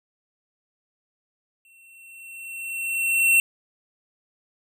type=tone with exponential growth; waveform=square; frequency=2712 Hz; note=E7; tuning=49 cents sharp; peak=-14 dBFS; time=1.65-3.4 s; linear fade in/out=1 ms; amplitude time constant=380 ms; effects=none